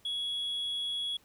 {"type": "tone", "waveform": "sine", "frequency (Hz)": 3350, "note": "G#7", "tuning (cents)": 14, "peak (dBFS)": -29, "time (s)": [0.05, 1.17], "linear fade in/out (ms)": 5, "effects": ["tanh soft clip ceiling -30 dBFS", "pink hiss -64 dBFS RMS until 1.24 s"]}